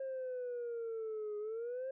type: exponential two-way sweep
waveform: sine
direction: down then up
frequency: 537 to 415.3 to 537 Hz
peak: -36 dBFS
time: 0-1.91 s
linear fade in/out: 5 ms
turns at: 1.38 s
effects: tanh soft clip ceiling -36 dBFS